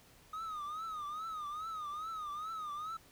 triangle tone with vibrato, 1244.5 Hz, D#6, in tune, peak -37 dBFS, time 0.33-2.97 s, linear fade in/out 5 ms, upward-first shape triangle, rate 2.4 Hz, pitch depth 130 cents each way, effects pink hiss -62 dBFS RMS until 3.11 s

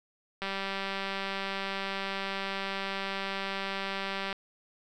click train, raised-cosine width 0.3 ms, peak -18 dBFS, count 763, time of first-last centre 0.42-4.328 s, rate 195 Hz, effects 10-bit

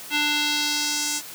square tone with band-pass filter sweep, 295.8 Hz, D4, 13 cents sharp, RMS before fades -24 dBFS, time 0.1-1.22 s, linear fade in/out 50 ms, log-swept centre 2800 to 7300 Hz, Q 1.7, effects white hiss -39 dBFS RMS until 1.34 s + high-pass 100 Hz 12 dB/octave

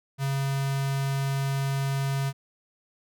square tone with notch filter, 137.2 Hz, C#3, 17 cents flat, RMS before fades -27 dBFS, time 0.18-2.33 s, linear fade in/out 50 ms, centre 360 Hz, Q 1.5, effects none

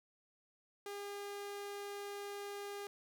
sawtooth tone, 404.7 Hz, G#4, 45 cents flat, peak -39 dBFS, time 0.86-2.87 s, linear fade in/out 2 ms, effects 12-bit

